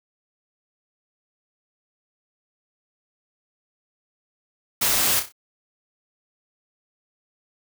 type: noise with echo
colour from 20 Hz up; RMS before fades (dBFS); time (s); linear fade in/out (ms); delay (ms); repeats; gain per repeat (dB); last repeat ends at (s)
white; -21; 4.81-5.2; 10; 31; 4; -8; 5.324
effects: none